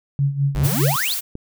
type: tone with tremolo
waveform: sine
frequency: 140 Hz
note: C#3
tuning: 18 cents sharp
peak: -14 dBFS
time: 0.19-0.96 s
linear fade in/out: 0 ms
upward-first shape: sine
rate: 4.9 Hz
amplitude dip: 75%
type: exponential sweep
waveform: square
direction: up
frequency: 44.24 to 4699 Hz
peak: -22 dBFS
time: 0.55-1.14 s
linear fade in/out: 0 ms
type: noise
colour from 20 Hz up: blue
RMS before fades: -25 dBFS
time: 0.63-1.21 s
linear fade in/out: 20 ms
type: click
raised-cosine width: 3 ms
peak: -18 dBFS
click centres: 1.354 s
effects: none